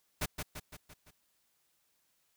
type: noise with echo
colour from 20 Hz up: pink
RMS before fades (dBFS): -33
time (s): 0.21-0.26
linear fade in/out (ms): 10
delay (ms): 170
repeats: 5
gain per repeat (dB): -5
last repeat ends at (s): 1.11
effects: white hiss -75 dBFS RMS until 2.36 s